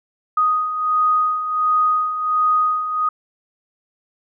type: beating tone pair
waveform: sine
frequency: 1244.5 / 1245.9 Hz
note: D#6 / D#6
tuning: 0 / +2 cents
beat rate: 1.4 Hz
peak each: -23 / -16 dBFS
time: 0.37-3.09 s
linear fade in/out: 5 ms
effects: none